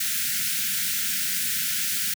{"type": "band-stop noise", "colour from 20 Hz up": "white", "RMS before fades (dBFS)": -26, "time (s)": [0, 2.14], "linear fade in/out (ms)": 5, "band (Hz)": [240, 1400], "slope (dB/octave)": 96, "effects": ["high-pass 150 Hz 12 dB/octave"]}